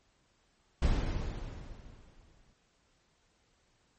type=noise with exponential decay; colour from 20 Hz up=brown; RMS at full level=-26 dBFS; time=0.82-2.53 s; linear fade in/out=5 ms; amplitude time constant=370 ms; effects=pink hiss -71 dBFS RMS until 3.98 s + MP3 32 kbps